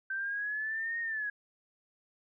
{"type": "linear two-way sweep", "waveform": "sine", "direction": "up then down", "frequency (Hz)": [1549, 1865, 1648], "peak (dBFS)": -32, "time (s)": [0.1, 1.3], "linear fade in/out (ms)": 5, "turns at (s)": 1, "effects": []}